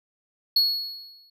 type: tone with exponential decay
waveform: triangle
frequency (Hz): 4351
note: C#8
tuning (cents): -33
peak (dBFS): -14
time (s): 0.56-1.3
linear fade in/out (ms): 5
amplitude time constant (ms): 160
effects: none